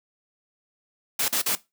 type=noise bursts; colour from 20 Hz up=white; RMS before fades=-24 dBFS; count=3; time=1.19-1.553 s; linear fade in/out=5 ms; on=93 ms; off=42 ms; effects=noise-tail reverb RT60 0.2 s tail -17 dB re dry + high-pass 150 Hz 12 dB/octave